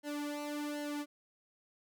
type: tone with flanger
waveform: sawtooth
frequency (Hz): 293.7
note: D4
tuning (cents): 0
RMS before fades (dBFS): -39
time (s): 0.03-1.06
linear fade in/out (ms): 50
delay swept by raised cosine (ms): 0.82 to 2.82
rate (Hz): 1.3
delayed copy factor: -0.8
effects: none